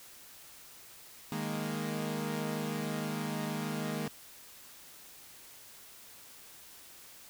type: chord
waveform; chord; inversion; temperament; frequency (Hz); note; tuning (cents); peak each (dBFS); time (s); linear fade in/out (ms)
sawtooth; D# suspended fourth; none; equal with one note detuned; 155.56 / 206.7 / 233.1; D#3 / G#3 / A#3; 0 / -8 / 0; -34; 1.32-4.08; 2
effects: white hiss -53 dBFS RMS until 7.29 s